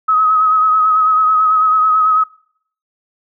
sine tone with vibrato, 1272 Hz, D#6, 38 cents sharp, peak -9 dBFS, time 0.08-2.24 s, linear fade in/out 10 ms, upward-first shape triangle, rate 9.1 Hz, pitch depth 37 cents each way, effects noise-tail reverb RT60 0.6 s tail -22 dB re dry

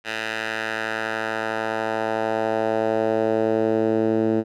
10% pulse tone with band-pass filter sweep, 110.8 Hz, A2, 13 cents sharp, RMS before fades -23 dBFS, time 0.04-4.44 s, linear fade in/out 50 ms, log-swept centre 2300 to 310 Hz, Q 1.4, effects none

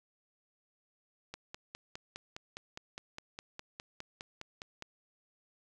click train, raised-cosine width 0.2 ms, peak -25 dBFS, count 18, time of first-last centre 1.34-4.824 s, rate 4.88 Hz, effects none

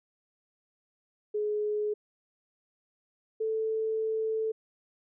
sine tone pair in turn, 420.7 / 440.7 Hz, G#4 / A4, +22 / +3 cents, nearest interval minor second, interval 81 cents, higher second, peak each -27 dBFS, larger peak neither, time 1.34-1.94 / 3.4-4.52 s, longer second, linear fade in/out 10 ms, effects none

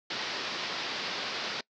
white low-pass noise, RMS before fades -35 dBFS, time 0.1-1.61 s, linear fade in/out 5 ms, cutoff 5100 Hz, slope 48 dB/octave, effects noise-tail reverb RT60 0.1 s tail -23 dB re dry + high-pass 200 Hz 12 dB/octave

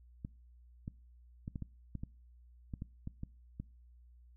clicks, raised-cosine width 5 ms, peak -28 dBFS, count 12, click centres 0.249 / 0.879 / 1.479 / 1.558 / 1.623 / 1.953 / 2.035 / 2.738 / 2.821 / 3.074 / 3.234 / 3.6 s, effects noise-tail reverb RT60 0.4 s tail -24 dB re dry + added 60 Hz sine -57 dBFS peak until 4.36 s

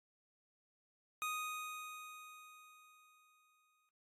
25% pulse tone with exponential decay, 1244.5 Hz, D#6, in tune, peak -33 dBFS, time 1.22-3.89 s, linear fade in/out 0 ms, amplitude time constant 580 ms, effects AAC 48 kbps

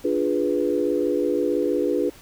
sine chord, D diminished seventh, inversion none, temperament equal, 293.7 / 349.2 / 415.3 / 493.9 Hz, D4 / F4 / Ab4 / Cb5, 0 / 0 / 0 / 0 cents, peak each -25 dBFS, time 0.04-2.1 s, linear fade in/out 10 ms, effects pink hiss -48 dBFS RMS until 2.21 s

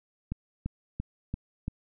click train, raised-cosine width 5 ms, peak -19 dBFS, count 5, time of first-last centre 0.32-1.681 s, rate 2.94 Hz, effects none

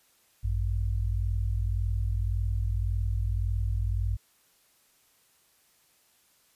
sine tone pair together, 54.69 / 96.5 Hz, A1 / G2, -10 / -27 cents, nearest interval minor seventh, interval 983 cents, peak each -27 / -29 dBFS, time 0.43-4.17 s, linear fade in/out 20 ms, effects white hiss -65 dBFS RMS until 6.55 s + resampled to 32000 Hz

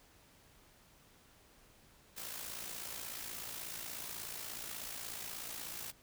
white noise with amplitude modulation, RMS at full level -42 dBFS, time 2.16-5.92 s, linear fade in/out 20 ms, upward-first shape sine, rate 56.5 Hz, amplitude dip 55%, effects pink hiss -64 dBFS RMS until 6.02 s

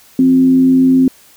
sine tone with frequency modulation, 261.6 Hz, C4, in tune, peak -6 dBFS, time 0.19-1.08 s, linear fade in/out 2 ms, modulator 92.4 Hz, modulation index 0.27, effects white hiss -45 dBFS RMS until 1.36 s

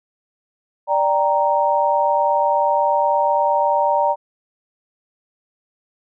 sine chord, G minor, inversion second, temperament equal, 587.3 / 784 / 932.3 Hz, D5 / G5 / Bb5, 0 / 0 / 0 cents, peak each -19 / -21 / -17 dBFS, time 0.87-4.16 s, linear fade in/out 50 ms, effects none

